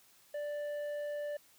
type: tone with tanh clipping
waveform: sine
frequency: 587.3 Hz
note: D5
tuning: in tune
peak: -37 dBFS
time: 0.34-1.37 s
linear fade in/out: 5 ms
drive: 7 dB
effects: white hiss -64 dBFS RMS until 1.58 s + high-pass 60 Hz 12 dB/octave